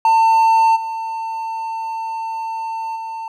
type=tone with level steps; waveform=triangle; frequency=898 Hz; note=A5; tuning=35 cents sharp; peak=-8 / -20 / -23 dBFS; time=0.05-3.28 s; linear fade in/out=2 ms; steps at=0.75 / 2.95 s; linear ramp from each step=20 ms; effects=none